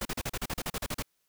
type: noise bursts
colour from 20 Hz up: pink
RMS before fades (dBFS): -33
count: 13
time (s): 0.01-1.025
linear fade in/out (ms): 5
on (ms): 43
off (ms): 38
effects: white hiss -75 dBFS RMS until 1.28 s